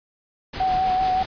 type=noise with tremolo; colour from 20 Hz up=pink; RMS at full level=-31 dBFS; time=0.53-1.26 s; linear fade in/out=10 ms; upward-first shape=sine; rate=6.1 Hz; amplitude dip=35%
type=tone with vibrato; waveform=sine; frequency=748 Hz; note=F#5; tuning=19 cents sharp; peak=-18 dBFS; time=0.6-1.23 s; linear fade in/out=5 ms; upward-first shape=sine; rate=5.3 Hz; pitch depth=20 cents each way
effects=resampled to 11025 Hz